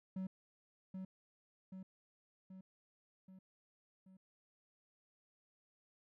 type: tone with echo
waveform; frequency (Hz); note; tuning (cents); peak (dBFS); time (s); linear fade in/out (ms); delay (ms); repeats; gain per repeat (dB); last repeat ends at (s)
triangle; 188.4; F#3; +32; -37; 0.16-0.27; 5; 780; 5; -4; 4.17
effects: none